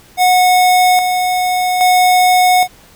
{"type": "tone with tremolo", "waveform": "square", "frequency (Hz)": 731, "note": "F#5", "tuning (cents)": -21, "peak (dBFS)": -8, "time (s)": [0.17, 2.68], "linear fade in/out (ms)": 50, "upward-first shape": "square", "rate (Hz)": 0.61, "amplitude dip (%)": 45, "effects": ["pink hiss -44 dBFS RMS until 2.95 s"]}